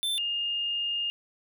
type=tone pair in turn; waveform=square / sine; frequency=3546 / 2828 Hz; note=A7 / F7; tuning=+13 / +21 cents; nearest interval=major third; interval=392 cents; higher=first; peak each=-27 dBFS; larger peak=neither; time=0.03-0.18 / 0.18-1.1 s; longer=second; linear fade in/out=0 ms; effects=none